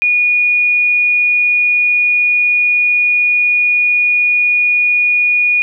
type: tone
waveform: sine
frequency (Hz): 2451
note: D#7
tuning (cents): -27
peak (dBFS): -9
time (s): 0.02-5.62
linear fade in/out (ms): 0
effects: none